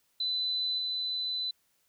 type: tone with level steps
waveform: sine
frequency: 4007 Hz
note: B7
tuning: 24 cents sharp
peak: -28 / -30 dBFS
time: 0.2-1.51 s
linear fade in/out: 5 ms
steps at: 0.78 s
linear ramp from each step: 5 ms
effects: white hiss -72 dBFS RMS until 1.88 s